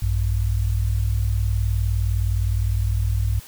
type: tone pair together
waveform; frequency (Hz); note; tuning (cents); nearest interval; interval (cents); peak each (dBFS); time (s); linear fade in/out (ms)
sine; 59.54 / 99.1; A#1 / G2; +37 / +19; major sixth; 882; -21; 0.02-3.4; 5
effects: white hiss -44 dBFS RMS until 3.47 s